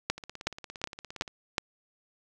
two click trains, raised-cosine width 0.2 ms, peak -9 / -24 dBFS, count 5 / 20, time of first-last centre 0.1-1.581 / 0.18-1.278 s, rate 2.7 / 17.3 Hz, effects none

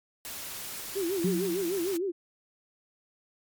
white noise, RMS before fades -39 dBFS, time 0.25-1.97 s, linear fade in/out 0 ms
sine tone with vibrato, 363.9 Hz, F#4, 29 cents flat, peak -27 dBFS, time 0.95-2.12 s, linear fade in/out 20 ms, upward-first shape sine, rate 6.6 Hz, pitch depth 170 cents each way
sine tone with exponential decay, 181.2 Hz, F#3, 36 cents flat, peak -23 dBFS, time 1.24-1.98 s, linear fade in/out 5 ms, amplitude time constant 160 ms
effects MP3 96 kbps

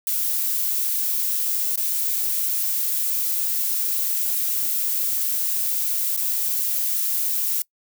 violet noise with dropouts, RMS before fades -23 dBFS, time 0.07-7.62 s, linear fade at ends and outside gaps 2 ms, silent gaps 1.758-1.775 / 6.165-6.173 s, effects noise-tail reverb RT60 0.1 s tail -23 dB re dry

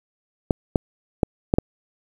clicks, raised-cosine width 2 ms, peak -3 dBFS, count 5, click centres 0.508 / 0.758 / 1.232 / 1.539 / 1.585 s, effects 7-bit

